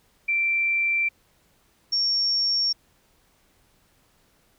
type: tone pair in turn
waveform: sine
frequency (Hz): 2349 / 5504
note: D7 / F8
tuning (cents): 0 / -26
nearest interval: octave + minor third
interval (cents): 1474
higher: second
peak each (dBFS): -20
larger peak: neither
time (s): 0.28-1.09 / 1.92-2.73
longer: neither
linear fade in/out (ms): 10
effects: pink hiss -63 dBFS RMS until 4.58 s